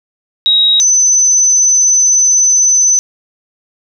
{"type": "tone pair in turn", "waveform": "sine", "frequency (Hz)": [3808, 6071], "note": ["A#7", "F#8"], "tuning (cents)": [36, 44], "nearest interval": "minor sixth", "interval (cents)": 808, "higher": "second", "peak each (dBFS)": -6, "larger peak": "neither", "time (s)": [[0.46, 0.8], [0.8, 2.99]], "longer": "second", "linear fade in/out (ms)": 0, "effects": []}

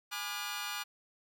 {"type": "chord", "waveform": "15% pulse", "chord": "G# diminished seventh", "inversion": "none", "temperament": "just", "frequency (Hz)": [830.6, 996.7, 1196.1, 1435.3], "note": ["G#5", "B5", "D6", "F6"], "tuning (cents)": [0, 16, 31, 47], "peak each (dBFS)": [-37, -40, -35, -34], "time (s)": [0.11, 0.84], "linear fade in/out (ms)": 20, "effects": []}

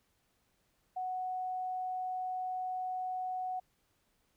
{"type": "tone", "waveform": "sine", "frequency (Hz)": 740, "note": "F#5", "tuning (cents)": 0, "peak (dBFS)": -34, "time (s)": [0.96, 3.6], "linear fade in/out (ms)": 10, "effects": ["pink hiss -75 dBFS RMS until 4.36 s"]}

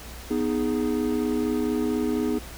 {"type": "chord", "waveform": "triangle", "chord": "G# minor", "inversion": "first", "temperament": "equal", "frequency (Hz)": [246.9, 311.1, 415.3], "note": ["B3", "D#4", "G#4"], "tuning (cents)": [0, 0, 0], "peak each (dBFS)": [-24, -25, -26], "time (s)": [0.3, 2.39], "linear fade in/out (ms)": 10, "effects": ["added 60 Hz sine -41 dBFS peak until 2.57 s", "pink hiss -42 dBFS RMS until 2.57 s"]}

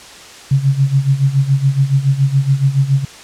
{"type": "tone with tremolo", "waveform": "sine", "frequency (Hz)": 137, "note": "C#3", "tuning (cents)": -20, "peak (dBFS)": -7, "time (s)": [0.51, 3.05], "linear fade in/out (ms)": 5, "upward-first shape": "sine", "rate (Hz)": 7.1, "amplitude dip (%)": 80, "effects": ["white hiss -36 dBFS RMS until 3.23 s", "low-pass 7000 Hz 12 dB/octave"]}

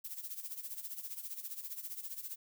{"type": "noise with tremolo", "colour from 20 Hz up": "violet", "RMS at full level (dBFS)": -41, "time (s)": [0.04, 2.36], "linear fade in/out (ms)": 10, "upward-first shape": "sine", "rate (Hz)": 15, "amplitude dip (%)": 75, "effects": []}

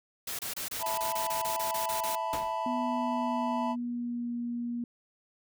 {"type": "noise bursts", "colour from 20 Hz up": "white", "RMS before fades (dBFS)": -36, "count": 13, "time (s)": [0.27, 2.154], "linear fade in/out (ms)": 5, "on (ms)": 120, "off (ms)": 27}
{"type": "chord", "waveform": "triangle", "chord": "E suspended fourth", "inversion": "none", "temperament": "just", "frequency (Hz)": [659.3, 879, 988.9], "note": ["E5", "A5", "B5"], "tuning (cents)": [0, -2, 2], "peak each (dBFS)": [-34, -32, -32], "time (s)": [0.79, 3.76], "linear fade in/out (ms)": 50}
{"type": "noise with exponential decay", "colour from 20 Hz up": "pink", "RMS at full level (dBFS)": -33, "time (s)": [2.33, 2.59], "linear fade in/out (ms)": 2, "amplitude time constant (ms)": 56}
{"type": "tone with pitch glide", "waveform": "sine", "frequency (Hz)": [246.9, 238.5], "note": ["B3", "A#3"], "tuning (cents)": [0, 40], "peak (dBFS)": -31, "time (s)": [2.66, 4.84], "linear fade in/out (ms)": 2, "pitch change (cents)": -60, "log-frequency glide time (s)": [2.78, 4.33]}
{"effects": []}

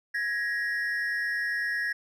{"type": "ring-modulated tone", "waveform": "triangle", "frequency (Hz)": 1776, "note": "A6", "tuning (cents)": 16, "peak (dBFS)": -22, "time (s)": [0.14, 1.93], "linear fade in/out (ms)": 10, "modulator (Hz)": 115, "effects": []}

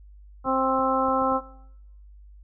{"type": "harmonic tone", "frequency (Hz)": 263.5, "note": "C4", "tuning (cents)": 12, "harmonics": [1, 2, 3, 4, 5], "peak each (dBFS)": [-27, -27, -27, -27, -27], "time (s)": [0.44, 1.41], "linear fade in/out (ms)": 50}
{"type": "clicks", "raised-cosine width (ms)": 3, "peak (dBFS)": -30, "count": 5, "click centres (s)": [0.458, 0.792, 1.085, 1.22, 1.321]}
{"effects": ["noise-tail reverb RT60 0.8 s tail -19 dB re dry", "added 50 Hz sine -45 dBFS peak until 2.43 s"]}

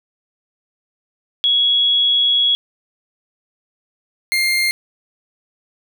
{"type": "tone pair in turn", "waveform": ["sine", "30% pulse"], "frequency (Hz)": [3343, 2114], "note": ["G#7", "C7"], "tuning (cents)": [11, 17], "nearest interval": "minor sixth", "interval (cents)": 794, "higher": "first", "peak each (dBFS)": -12, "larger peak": "neither", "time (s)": [[1.44, 2.55], [4.32, 4.71]], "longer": "first", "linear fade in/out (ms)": 0, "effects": []}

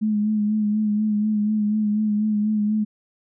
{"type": "tone with vibrato", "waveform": "sine", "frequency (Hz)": 211.8, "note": "G#3", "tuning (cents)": 34, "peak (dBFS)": -18, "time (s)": [0.01, 2.85], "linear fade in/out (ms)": 20, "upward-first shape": "sine", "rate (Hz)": 4.1, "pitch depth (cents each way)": 34, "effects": []}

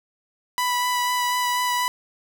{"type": "tone with vibrato", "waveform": "sawtooth", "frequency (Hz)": 987.8, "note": "B5", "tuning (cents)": 0, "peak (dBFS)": -17, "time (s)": [0.58, 1.88], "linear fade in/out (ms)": 0, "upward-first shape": "sine", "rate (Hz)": 4.1, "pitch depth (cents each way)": 11, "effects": ["8-bit"]}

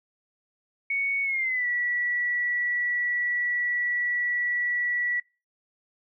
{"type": "tone with pitch glide", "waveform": "sine", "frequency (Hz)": [2223, 1946.4], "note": ["C#7", "B6"], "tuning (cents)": [4, -26], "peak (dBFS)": -24, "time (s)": [0.9, 5.2], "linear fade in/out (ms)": 5, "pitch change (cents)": -230, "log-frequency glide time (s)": [1.23, 1.67], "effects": ["noise-tail reverb RT60 0.3 s tail -24 dB re dry"]}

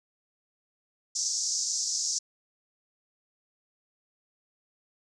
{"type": "band-pass noise", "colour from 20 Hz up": "pink", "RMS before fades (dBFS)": -30, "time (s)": [1.15, 2.19], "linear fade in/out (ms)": 10, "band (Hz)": [5200, 7000], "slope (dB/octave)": 48, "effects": []}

